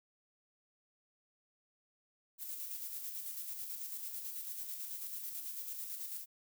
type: noise with tremolo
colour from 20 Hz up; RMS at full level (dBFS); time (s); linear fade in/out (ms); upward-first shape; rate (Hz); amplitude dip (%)
violet; -42; 2.38-6.26; 50; square; 9.1; 35
effects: none